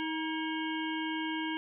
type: harmonic tone with a mistuned harmonic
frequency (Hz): 316.1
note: D#4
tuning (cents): +27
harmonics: 1 / 3 / 5 / 7 / 9 / 10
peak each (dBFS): -34 / -39 / -41 / -42 / -44 / -44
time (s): 0-1.57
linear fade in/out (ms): 0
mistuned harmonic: 5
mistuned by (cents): +47
effects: none